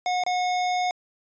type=tone with dropouts; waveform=square; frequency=726 Hz; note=F#5; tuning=33 cents flat; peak=-23 dBFS; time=0.06-0.91 s; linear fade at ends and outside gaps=1 ms; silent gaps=0.237-0.264 s; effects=resampled to 16000 Hz